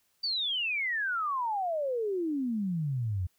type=exponential sweep; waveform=sine; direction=down; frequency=4700 to 86 Hz; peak=-28 dBFS; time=0.23-3.27 s; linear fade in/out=10 ms; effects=white hiss -72 dBFS RMS until 3.38 s